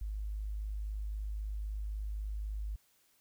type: tone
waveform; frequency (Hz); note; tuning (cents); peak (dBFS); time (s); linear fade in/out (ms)
sine; 51.91; G#1; 0; -35; 0.01-2.76; 5
effects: white hiss -70 dBFS RMS until 3.2 s